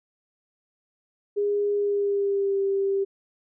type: tone with pitch glide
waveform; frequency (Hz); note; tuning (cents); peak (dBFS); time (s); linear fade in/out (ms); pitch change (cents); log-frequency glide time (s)
sine; 409.2 to 392.8; G#4 to G4; -26 to +4; -21; 1.36-3.05; 20; -70; 1.75-2.61
effects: none